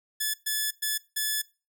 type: tone bursts at uneven times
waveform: 5% pulse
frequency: 1727 Hz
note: A6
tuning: 33 cents flat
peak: -15 dBFS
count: 4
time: 0.2-0.34 / 0.46-0.71 / 0.82-0.98 / 1.16-1.42 s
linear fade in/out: 10 ms
effects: noise-tail reverb RT60 0.3 s tail -21 dB re dry